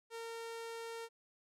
sawtooth tone, 458.7 Hz, A#4, 28 cents flat, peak -39 dBFS, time 0.1-1.09 s, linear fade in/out 50 ms, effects low-pass 11000 Hz 12 dB/octave

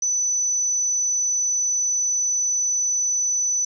sine tone, 5990 Hz, F#8, 20 cents sharp, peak -19 dBFS, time 0.02-3.65 s, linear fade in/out 5 ms, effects none

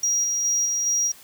triangle tone with tremolo, 5720 Hz, F8, 41 cents sharp, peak -18 dBFS, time 0.03-1.12 s, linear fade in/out 5 ms, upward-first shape square, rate 2.4 Hz, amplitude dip 25%, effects white hiss -48 dBFS RMS until 1.23 s

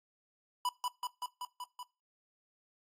square tone with echo, 987.8 Hz, B5, in tune, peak -31 dBFS, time 0.65-0.69 s, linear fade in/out 2 ms, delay 190 ms, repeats 6, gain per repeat -2 dB, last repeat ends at 1.83 s, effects noise-tail reverb RT60 0.3 s tail -22 dB re dry + AAC 48 kbps

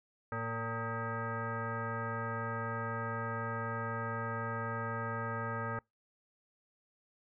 sine tone with frequency modulation, 573 Hz, D5, 43 cents flat, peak -34 dBFS, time 0.32-5.79 s, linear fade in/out 2 ms, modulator 343 Hz, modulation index 3.1, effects noise-tail reverb RT60 0.2 s tail -26 dB re dry

